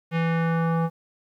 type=tone with low-pass filter sweep; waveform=square; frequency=165.3 Hz; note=E3; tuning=5 cents sharp; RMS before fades=-23 dBFS; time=0.11-0.9 s; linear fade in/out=50 ms; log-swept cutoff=2500 to 1000 Hz; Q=1.9; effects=10-bit